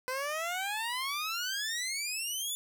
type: exponential sweep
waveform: 15% pulse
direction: up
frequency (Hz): 503 to 3520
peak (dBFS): -26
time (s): 0.08-2.55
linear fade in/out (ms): 0
effects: none